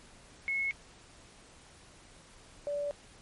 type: tone pair in turn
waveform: sine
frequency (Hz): 2184 / 578.5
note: C#7 / D5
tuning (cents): -26 / -26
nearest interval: octave + major seventh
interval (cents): 2300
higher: first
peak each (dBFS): -29 / -31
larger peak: first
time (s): 0.48-0.71 / 2.67-2.91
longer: second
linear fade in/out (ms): 0
effects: pink hiss -56 dBFS RMS until 3.21 s + MP3 48 kbps